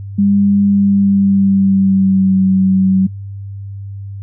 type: tone with pitch glide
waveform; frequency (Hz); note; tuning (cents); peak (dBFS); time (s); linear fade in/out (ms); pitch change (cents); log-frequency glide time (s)
sine; 200.6 to 189.89; G3 to F#3; +40 to +45; -8; 0.18-3.07; 10; -95; 0.7-2.41
effects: noise-tail reverb RT60 0.1 s tail -24 dB re dry + added 99 Hz sine -24 dBFS peak until 4.22 s